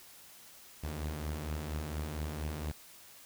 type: beating tone pair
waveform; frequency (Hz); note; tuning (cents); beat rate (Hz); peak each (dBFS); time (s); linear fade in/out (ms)
sawtooth; 72.5 / 76.8; D2 / D#2; -22 / -22; 4.3; -38 / -33; 0.83-2.72; 10
effects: white hiss -55 dBFS RMS until 3.25 s